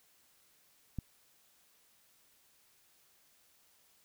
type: click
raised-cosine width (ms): 5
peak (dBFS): -24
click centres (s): 0.987
effects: white hiss -68 dBFS RMS until 4.04 s